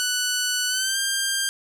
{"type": "tone with pitch glide", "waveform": "10% pulse", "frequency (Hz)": [1485, 1591.6], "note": ["F#6", "G6"], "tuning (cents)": [6, 26], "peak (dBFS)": -13, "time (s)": [0, 1.49], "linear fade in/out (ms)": 0, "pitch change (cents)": 120, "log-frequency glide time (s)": [0.68, 0.98], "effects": []}